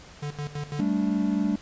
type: tone with tremolo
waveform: square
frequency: 146.6 Hz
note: D3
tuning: 3 cents flat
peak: -30 dBFS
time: 0.22-0.84 s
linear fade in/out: 10 ms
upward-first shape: square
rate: 6 Hz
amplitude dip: 80%
type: chord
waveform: triangle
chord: G suspended second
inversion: none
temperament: equal with one note detuned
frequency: 196 / 220 / 290.6 Hz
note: G3 / A3 / D4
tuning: 0 / 0 / -18 cents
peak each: -24 / -25 / -25 dBFS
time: 0.79-1.56 s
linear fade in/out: 5 ms
effects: pink hiss -48 dBFS RMS until 1.61 s + resampled to 16000 Hz